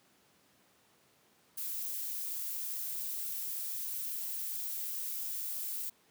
violet noise, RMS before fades -38 dBFS, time 1.57-5.9 s, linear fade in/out 10 ms, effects pink hiss -67 dBFS RMS until 6.1 s + high-pass 150 Hz 12 dB/octave

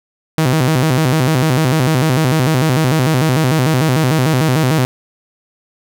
sawtooth tone with vibrato, 142.2 Hz, C#3, 45 cents sharp, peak -7 dBFS, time 0.38-4.85 s, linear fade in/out 0 ms, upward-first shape square, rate 6.7 Hz, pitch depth 190 cents each way, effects none

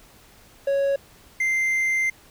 triangle tone pair in turn, 554.4 / 2086 Hz, C#5 / C7, 0 / -6 cents, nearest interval octave + major seventh, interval 2294 cents, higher second, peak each -17 / -18 dBFS, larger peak first, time 0.67-0.96 / 1.4-2.1 s, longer second, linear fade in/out 5 ms, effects pink hiss -52 dBFS RMS until 2.3 s

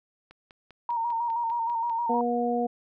click train, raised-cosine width 0.3 ms, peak -33 dBFS, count 9, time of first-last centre 0.31-1.897 s, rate 5.04 Hz
sine tone with vibrato, 931 Hz, A#5, 2 cents flat, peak -25 dBFS, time 0.89-2.21 s, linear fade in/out 2 ms, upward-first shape square, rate 6.4 Hz, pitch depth 35 cents each way
harmonic tone, 240 Hz, B3, 49 cents flat, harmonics 1 / 2 / 3, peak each -28 / -28 / -28 dBFS, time 2.09-2.67 s, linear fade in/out 10 ms
effects none

